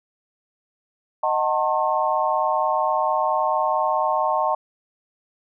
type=chord; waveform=sine; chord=D# diminished seventh; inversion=none; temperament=just; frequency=622.3 / 746.7 / 896 / 1075.3 Hz; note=D#5 / F#5 / A5 / C6; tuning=0 / +16 / +31 / +47 cents; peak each=-24 / -25 / -23 / -24 dBFS; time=1.23-4.55 s; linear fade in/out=5 ms; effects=none